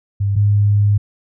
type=tone pair in turn; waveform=sine; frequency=100.2 / 102.72 Hz; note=G2 / G#2; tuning=+38 / -19 cents; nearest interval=unison; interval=43 cents; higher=second; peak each=-14 / -10 dBFS; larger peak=second; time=0.2-0.36 / 0.36-0.98 s; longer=second; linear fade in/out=10 ms; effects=none